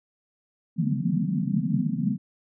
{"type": "band-pass noise", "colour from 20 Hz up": "pink", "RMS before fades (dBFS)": -25, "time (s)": [0.76, 2.18], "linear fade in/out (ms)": 50, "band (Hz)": [140, 250], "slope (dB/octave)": 96, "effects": []}